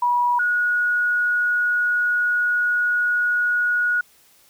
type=tone pair in turn; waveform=sine; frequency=970 / 1453.4 Hz; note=B5 / F#6; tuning=-31 / -31 cents; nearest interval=perfect fifth; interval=700 cents; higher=second; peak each=-16 / -17 dBFS; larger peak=first; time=0.02-0.39 / 0.39-4.01 s; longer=second; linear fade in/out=5 ms; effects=white hiss -55 dBFS RMS until 4.49 s